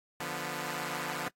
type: chord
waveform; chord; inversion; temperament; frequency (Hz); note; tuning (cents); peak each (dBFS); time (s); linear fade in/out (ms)
5% pulse; B diminished; first; equal; 146.83 / 174.61 / 246.9; D3 / F3 / B3; 0 / 0 / 0; -28; 0.2-1.28; 2
effects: noise-tail reverb RT60 0.1 s tail -23 dB re dry + AAC 48 kbps